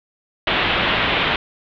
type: low-pass noise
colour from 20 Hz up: white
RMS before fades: -19 dBFS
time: 0.47-1.36 s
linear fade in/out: 2 ms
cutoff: 3500 Hz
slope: 48 dB/octave
effects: none